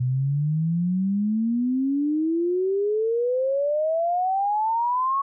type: exponential sweep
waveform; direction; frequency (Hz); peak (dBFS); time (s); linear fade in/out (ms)
sine; up; 123.47 to 1115; -20; 0-5.22; 10
effects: none